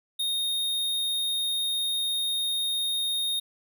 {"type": "tone", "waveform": "square", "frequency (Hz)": 3703, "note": "A#7", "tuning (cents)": -12, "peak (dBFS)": -26, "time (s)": [0.19, 3.4], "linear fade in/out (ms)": 10, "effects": []}